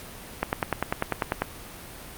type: click train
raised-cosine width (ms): 0.5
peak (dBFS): -8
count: 11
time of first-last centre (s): 0.43-1.42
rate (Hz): 10.1
effects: pink hiss -42 dBFS RMS until 2.17 s + Opus 48 kbps